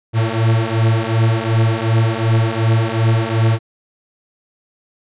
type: beating tone pair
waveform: 45% pulse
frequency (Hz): 111.3 / 114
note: A2 / A#2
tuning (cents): +20 / -38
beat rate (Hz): 2.7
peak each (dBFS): -16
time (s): 0.13-3.59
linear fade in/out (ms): 50
effects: resampled to 8000 Hz